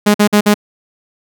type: tone bursts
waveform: sawtooth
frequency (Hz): 207.7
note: G#3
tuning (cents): 0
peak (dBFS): -3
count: 4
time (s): 0.06-0.543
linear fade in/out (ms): 10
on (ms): 84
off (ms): 49
effects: none